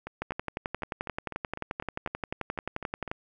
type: two click trains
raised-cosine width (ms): 0.5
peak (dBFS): -16 / -22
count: 34 / 13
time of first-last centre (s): 0.22-3.115 / 0.07-3.078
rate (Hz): 11.4 / 3.99
effects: none